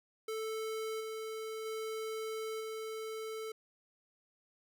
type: tone with level steps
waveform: square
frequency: 440 Hz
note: A4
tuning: in tune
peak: -37 / -40 / -38 / -40 dBFS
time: 0.28-3.52 s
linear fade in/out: 5 ms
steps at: 1 / 1.65 / 2.6 s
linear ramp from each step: 10 ms
effects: none